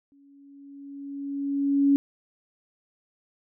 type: tone with exponential growth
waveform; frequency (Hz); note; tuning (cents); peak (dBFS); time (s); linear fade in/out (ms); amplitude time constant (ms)
sine; 280; C#4; +18; -15; 0.12-1.96; 0; 400
effects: none